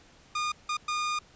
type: tone bursts at uneven times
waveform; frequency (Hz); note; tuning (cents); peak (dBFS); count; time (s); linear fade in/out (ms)
sawtooth; 1219; D#6; -36; -24; 3; 0.35-0.52 / 0.69-0.77 / 0.88-1.19; 5
effects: pink hiss -57 dBFS RMS until 1.35 s + resampled to 16000 Hz